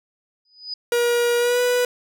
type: tone with exponential growth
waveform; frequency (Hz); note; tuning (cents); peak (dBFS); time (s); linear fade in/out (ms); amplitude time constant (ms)
sine; 4978; D#8; 0; -24; 0.45-0.74; 5; 61
type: tone with pitch glide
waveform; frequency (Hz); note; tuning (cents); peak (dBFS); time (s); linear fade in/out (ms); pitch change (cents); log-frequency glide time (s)
45% pulse; 477.7 to 492.3; A#4 to B4; +42 to -6; -17; 0.92-1.85; 2; +52; 1.38-1.6
effects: none